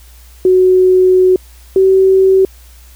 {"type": "tone pair in turn", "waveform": "sine", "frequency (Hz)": [370, 381.5], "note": ["F#4", "G4"], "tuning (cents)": [0, -47], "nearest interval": "minor second", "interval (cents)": 53, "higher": "second", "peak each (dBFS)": -5, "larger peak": "neither", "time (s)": [[0.45, 1.36], [1.76, 2.45]], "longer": "first", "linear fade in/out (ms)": 2, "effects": ["added 60 Hz sine -37 dBFS peak until 2.95 s", "white hiss -45 dBFS RMS until 2.95 s"]}